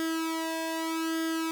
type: tone with flanger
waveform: sawtooth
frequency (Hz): 324.7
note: E4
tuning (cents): -26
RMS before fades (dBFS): -31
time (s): 0-1.51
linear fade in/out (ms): 0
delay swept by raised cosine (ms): 0.6 to 1.16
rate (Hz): 0.82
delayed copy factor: +0.85
effects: none